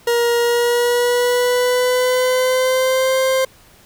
40% pulse tone with pitch glide, 473 to 524.8 Hz, A#4 to C5, +25 to +5 cents, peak -13 dBFS, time 0.07-3.45 s, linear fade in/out 5 ms, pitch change +180 cents, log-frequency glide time 0.38-3.16 s, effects pink hiss -48 dBFS RMS until 3.85 s

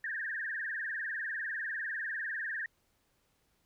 sine tone with vibrato, 1719 Hz, A6, 41 cents flat, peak -34 dBFS, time 0.04-2.66 s, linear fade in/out 2 ms, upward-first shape triangle, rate 20 Hz, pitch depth 190 cents each way, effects pink hiss -74 dBFS RMS until 3.65 s

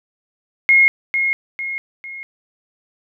sine tone with echo, 2153 Hz, C7, 49 cents sharp, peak -8 dBFS, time 0.69-0.88 s, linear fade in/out 0 ms, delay 450 ms, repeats 3, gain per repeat -7 dB, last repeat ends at 2.23 s, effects none

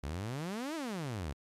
sawtooth exponential two-way sweep, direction up then down, 65.3 to 336.2 to 65.3 Hz, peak -32 dBFS, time 0.03-1.33 s, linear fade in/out 10 ms, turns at 0.75 s, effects low-pass 11000 Hz 12 dB/octave + MP3 96 kbps

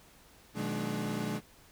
35% pulse tone cluster, 123 / 156.1 / 183.1 / 213 / 294.4 Hz, B2 / D#3 / F#3 / G#3 / D4, -7 / +6 / -18 / +44 / +4 cents, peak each -39 / -39 / -39 / -34 / -39 dBFS, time 0.54-1.41 s, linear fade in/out 50 ms, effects pink hiss -59 dBFS RMS until 1.71 s

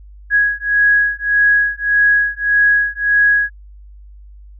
sine beating tone pair, 1661.2 / 1662.9 Hz, G#6 / G#6, 0 / +2 cents, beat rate 1.7 Hz, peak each -14 dBFS, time 0.3-3.5 s, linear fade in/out 50 ms, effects added 50 Hz sine -36 dBFS peak until 4.59 s

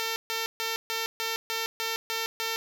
5% pulse tone bursts, 451.1 Hz, A4, 43 cents sharp, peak -17 dBFS, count 9, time 0-2.56 s, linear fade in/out 0 ms, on 160 ms, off 140 ms, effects none

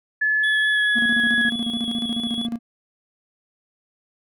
sine tone with pitch glide, 1720 to 1675.9 Hz, A6 to G#6, -40 to +15 cents, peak -17 dBFS, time 0.21-1.5 s, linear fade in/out 10 ms, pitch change -45 cents, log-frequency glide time 0.63-1.04 s
triangle tone with vibrato, 3376 Hz, G#7, 28 cents sharp, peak -25 dBFS, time 0.43-2.47 s, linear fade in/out 10 ms, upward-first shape sine, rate 4.6 Hz, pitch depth 17 cents each way
triangle tone with tremolo, 233.1 Hz, A#3, in tune, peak -20 dBFS, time 0.95-2.59 s, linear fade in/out 20 ms, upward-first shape square, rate 14 Hz, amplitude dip 70%
effects none

